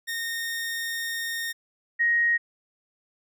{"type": "tone pair in turn", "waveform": ["sawtooth", "sine"], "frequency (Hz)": [1842, 1877.4], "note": ["A#6", "A#6"], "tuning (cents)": [-21, 12], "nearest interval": "unison", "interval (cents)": 33, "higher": "second", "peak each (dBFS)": [-25, -19], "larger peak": "second", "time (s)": [[0.07, 1.53], [1.99, 2.38]], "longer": "first", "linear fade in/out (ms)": 20, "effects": []}